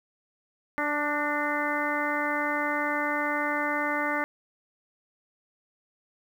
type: harmonic tone with a mistuned harmonic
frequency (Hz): 293.7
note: D4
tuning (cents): 0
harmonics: 1 / 2 / 3 / 4 / 5 / 6 / 7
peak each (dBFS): -33 / -33 / -33 / -33 / -33 / -33 / -33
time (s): 0.78-4.24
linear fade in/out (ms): 0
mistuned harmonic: 6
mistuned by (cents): +36
effects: 9-bit